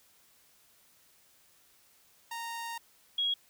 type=tone pair in turn; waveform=sawtooth / sine; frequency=927 / 3303 Hz; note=A#5 / G#7; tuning=-10 / -10 cents; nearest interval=octave + minor seventh; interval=2200 cents; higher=second; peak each=-33 / -27 dBFS; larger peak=second; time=2.31-2.78 / 3.18-3.34 s; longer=first; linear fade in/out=5 ms; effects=white hiss -64 dBFS RMS until 3.49 s